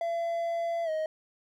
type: tone with pitch glide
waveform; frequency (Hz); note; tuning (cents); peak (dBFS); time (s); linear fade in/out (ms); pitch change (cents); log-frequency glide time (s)
triangle; 676 to 627.1; E5 to D#5; +43 to +13; -26; 0.01-1.06; 2; -130; 0.84-0.9
effects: none